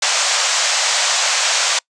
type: band-pass noise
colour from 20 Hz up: white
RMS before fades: -17 dBFS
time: 0.02-1.79 s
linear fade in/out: 5 ms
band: 550 to 7700 Hz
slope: 48 dB/octave
effects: noise-tail reverb RT60 0.1 s tail -26 dB re dry + resampled to 22050 Hz